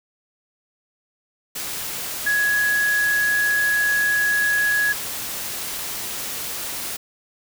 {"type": "tone in noise", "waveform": "sine", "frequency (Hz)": 1673, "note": "G#6", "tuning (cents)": 12, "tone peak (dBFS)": -17, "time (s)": [2.26, 4.93], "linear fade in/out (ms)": 10, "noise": "white", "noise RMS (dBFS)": -29, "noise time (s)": [1.55, 6.97], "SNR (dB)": 9, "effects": []}